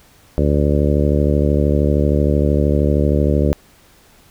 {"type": "harmonic tone", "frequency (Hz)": 73, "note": "D2", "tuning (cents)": -10, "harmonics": [1, 2, 3, 4, 5, 6, 7, 8], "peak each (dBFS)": [-16, -19, -21, -22, -23, -24, -24, -25], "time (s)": [0.38, 3.53], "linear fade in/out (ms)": 0, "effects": ["pink hiss -50 dBFS RMS until 4.3 s"]}